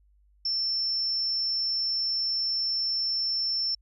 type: tone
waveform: sine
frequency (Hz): 5370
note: E8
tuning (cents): +31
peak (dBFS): -25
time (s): 0.45-3.75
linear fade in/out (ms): 5
effects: added 50 Hz sine -59 dBFS peak until 3.81 s